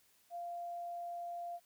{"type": "tone", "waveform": "sine", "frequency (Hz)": 694, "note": "F5", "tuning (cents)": -11, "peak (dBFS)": -40, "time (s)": [0.3, 1.6], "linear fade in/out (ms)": 50, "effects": ["white hiss -70 dBFS RMS until 1.65 s"]}